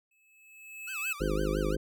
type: tone with exponential growth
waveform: square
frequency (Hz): 2600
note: E7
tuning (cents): -24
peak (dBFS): -29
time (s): 0.11-1.13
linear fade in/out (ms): 5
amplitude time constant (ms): 220
type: tone with vibrato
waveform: sawtooth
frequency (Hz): 1343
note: E6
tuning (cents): +32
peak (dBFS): -38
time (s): 0.87-1.76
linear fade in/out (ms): 10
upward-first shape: sine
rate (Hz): 5.9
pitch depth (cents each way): 270
type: harmonic tone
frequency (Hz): 51.4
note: G#1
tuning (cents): -17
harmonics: 1 / 3 / 4 / 5 / 6 / 7 / 8 / 9 / 10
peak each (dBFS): -32 / -36 / -39 / -41 / -36 / -35 / -35 / -44 / -35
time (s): 1.2-1.77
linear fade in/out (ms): 10
effects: none